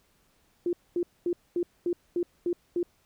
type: tone bursts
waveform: sine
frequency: 349.2 Hz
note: F4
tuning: in tune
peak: -24 dBFS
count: 8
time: 0.66-2.83 s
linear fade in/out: 2 ms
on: 70 ms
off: 230 ms
effects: pink hiss -67 dBFS RMS until 3.05 s